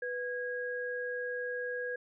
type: tone pair together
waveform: sine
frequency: 493.9 / 1642.7 Hz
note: B4 / G#6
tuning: 0 / -19 cents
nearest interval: octave + major sixth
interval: 2081 cents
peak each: -36 / -37 dBFS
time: 0.02-1.96 s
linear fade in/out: 5 ms
effects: none